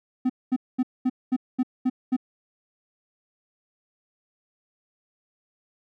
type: tone bursts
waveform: triangle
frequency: 254.7 Hz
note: C4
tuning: 46 cents flat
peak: -17 dBFS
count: 8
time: 0.25-2.166 s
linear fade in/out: 10 ms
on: 47 ms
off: 220 ms
effects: none